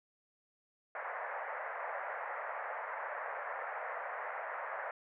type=band-pass noise; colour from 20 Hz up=pink; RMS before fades=-41 dBFS; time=0.95-4.91 s; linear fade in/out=2 ms; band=540 to 2000 Hz; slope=48 dB/octave; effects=none